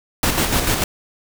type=noise with tremolo; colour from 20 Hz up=pink; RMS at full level=-17 dBFS; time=0.23-0.84 s; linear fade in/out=2 ms; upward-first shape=square; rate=6.8 Hz; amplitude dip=45%; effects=none